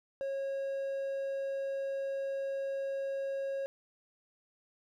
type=tone; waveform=triangle; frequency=546 Hz; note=C#5; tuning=26 cents flat; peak=-31 dBFS; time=0.21-3.66 s; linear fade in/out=0 ms; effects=none